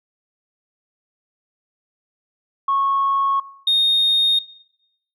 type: tone pair in turn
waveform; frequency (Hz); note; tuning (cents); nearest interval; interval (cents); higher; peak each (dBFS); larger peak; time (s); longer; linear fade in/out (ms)
sine; 1099 / 3697; C#6 / A#7; -15 / -15; octave + major sixth; 2100; second; -15 / -12; second; 2.68-3.4 / 3.67-4.39; neither; 5
effects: noise-tail reverb RT60 0.8 s tail -21 dB re dry + tanh soft clip ceiling -11 dBFS